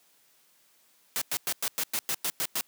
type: noise bursts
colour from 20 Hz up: white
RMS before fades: -29 dBFS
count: 10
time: 1.16-2.61 s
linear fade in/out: 0 ms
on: 55 ms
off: 100 ms
effects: white hiss -64 dBFS RMS until 2.67 s + high-pass 150 Hz 12 dB/octave